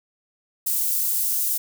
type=high-pass noise; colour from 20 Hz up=white; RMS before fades=-23 dBFS; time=0.66-1.58 s; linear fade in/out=10 ms; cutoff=9500 Hz; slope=12 dB/octave; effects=none